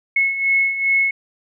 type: beating tone pair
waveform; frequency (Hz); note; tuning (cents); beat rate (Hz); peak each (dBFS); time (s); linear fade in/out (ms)
sine; 2185 / 2187.5; C#7 / C#7; -26 / -24; 2.5; -22 / -16; 0.16-1.11; 5
effects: none